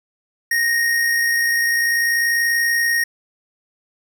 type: tone with amplitude modulation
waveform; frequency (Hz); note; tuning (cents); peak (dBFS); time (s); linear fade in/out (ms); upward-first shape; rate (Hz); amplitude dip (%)
square; 1863; A#6; -2; -15; 0.51-3.04; 5; sine; 60.4; 30
effects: none